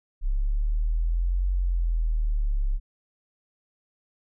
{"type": "exponential two-way sweep", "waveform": "sine", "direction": "up then down", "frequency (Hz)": [33.22, 46.25, 33.22], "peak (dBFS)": -21, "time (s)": [0.21, 2.8], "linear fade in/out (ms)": 50, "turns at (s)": 1.49, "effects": []}